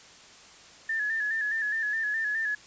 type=tone with vibrato; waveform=sine; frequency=1743 Hz; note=A6; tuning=17 cents flat; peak=-26 dBFS; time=0.89-2.55 s; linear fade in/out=5 ms; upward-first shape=square; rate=4.8 Hz; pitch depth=49 cents each way; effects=white hiss -51 dBFS RMS until 2.66 s + resampled to 16000 Hz